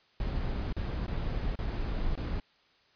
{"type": "noise with dropouts", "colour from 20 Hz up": "brown", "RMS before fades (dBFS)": -32, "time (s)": [0.2, 2.4], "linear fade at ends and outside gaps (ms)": 1, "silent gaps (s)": [[0.726, 0.766], [1.065, 1.08], [1.555, 1.589], [2.155, 2.176]], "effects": ["white hiss -65 dBFS RMS until 2.95 s", "resampled to 11025 Hz"]}